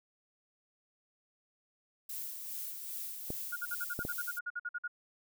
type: noise with tremolo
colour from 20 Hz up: violet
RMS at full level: -40 dBFS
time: 2.09-4.39 s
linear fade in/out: 5 ms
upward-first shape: sine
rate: 2.5 Hz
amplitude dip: 40%
type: clicks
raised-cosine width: 2 ms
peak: -24 dBFS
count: 3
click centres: 3.304 / 3.991 / 4.051 s
type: tone bursts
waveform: sine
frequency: 1437 Hz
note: F6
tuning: 49 cents sharp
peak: -34 dBFS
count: 15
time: 3.52-4.879 s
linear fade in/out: 10 ms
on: 43 ms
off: 51 ms
effects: none